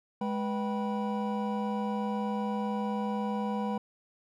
triangle tone cluster, 209.3 / 491.1 / 774 / 978 Hz, G#3 / B4 / G5 / B5, +14 / -10 / -22 / -17 cents, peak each -29 / -35 / -36 / -36 dBFS, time 0.21-3.78 s, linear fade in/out 5 ms, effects none

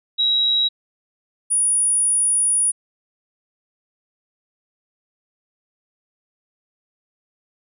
sine tone pair in turn, 3856 / 9693 Hz, B7 / D#9, -42 / -46 cents, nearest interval octave + major third, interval 1596 cents, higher second, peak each -15 dBFS, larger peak neither, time 0.18-0.69 / 1.5-2.72 s, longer second, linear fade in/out 20 ms, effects none

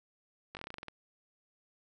slowing click train, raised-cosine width 0.3 ms, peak -26 dBFS, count 11, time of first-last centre 0.55-0.883 s, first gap 19 ms, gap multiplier 1.12, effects none

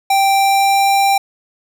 square tone with pitch glide, 784 to 789.5 Hz, G5 to G5, 0 to +12 cents, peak -11 dBFS, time 0.1-1.18 s, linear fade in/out 5 ms, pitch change +12 cents, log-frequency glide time 0.33-0.92 s, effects none

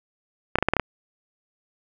clicks, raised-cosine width 0.5 ms, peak -4 dBFS, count 7, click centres 0.556 / 0.586 / 0.626 / 0.686 / 0.736 / 0.767 / 0.797 s, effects none

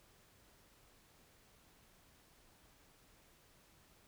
silence, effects pink hiss -67 dBFS RMS until 4.07 s

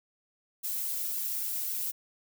violet noise with flanger, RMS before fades -33 dBFS, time 0.63-1.92 s, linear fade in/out 20 ms, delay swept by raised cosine 1.6 to 2.6 ms, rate 3.7 Hz, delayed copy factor -0.75, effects none

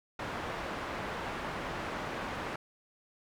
white low-pass noise, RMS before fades -38 dBFS, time 0.19-2.56 s, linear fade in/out 5 ms, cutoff 1400 Hz, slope 12 dB/octave, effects none

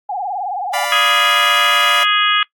sine tone with vibrato, 774 Hz, G5, 22 cents flat, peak -19 dBFS, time 0.09-0.85 s, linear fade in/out 5 ms, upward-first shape sine, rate 19 Hz, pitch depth 140 cents each way
15% pulse chord, B diminished, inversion first, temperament equal with one note detuned, 587.3 / 701.3 / 987.8 Hz, D5 / F5 / B5, 0 / +7 / 0 cents, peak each -16 dBFS, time 0.73-2.04 s, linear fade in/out 10 ms
harmonic tone, 415.3 Hz, G#4, in tune, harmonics 3 / 4 / 5 / 6 / 7 / 8, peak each -16 / -19 / -22 / -22 / -19 / -20 dBFS, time 0.92-2.43 s, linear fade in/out 2 ms
effects noise-tail reverb RT60 0.1 s tail -22 dB re dry + AAC 64 kbps

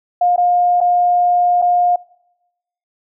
sine tone with dropouts, 710 Hz, F5, 28 cents sharp, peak -10 dBFS, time 0.21-1.96 s, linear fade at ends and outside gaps 5 ms, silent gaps 0.362-0.378 / 0.805-0.811 / 1.618-1.622 s, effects noise-tail reverb RT60 0.9 s tail -24 dB re dry

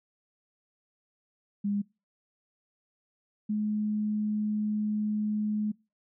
sine tone pair in turn, 203 / 211.6 Hz, G#3 / G#3, -39 / +33 cents, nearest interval minor second, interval 72 cents, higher second, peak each -26 dBFS, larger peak neither, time 1.64-1.82 / 3.49-5.72 s, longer second, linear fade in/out 10 ms, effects noise-tail reverb RT60 0.3 s tail -25 dB re dry

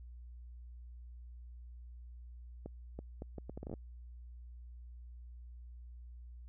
accelerating click train, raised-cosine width 2 ms, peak -30 dBFS, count 12, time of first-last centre 2.66-3.738 s, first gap 330 ms, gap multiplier 0.7, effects added 60 Hz sine -48 dBFS peak until 6.48 s

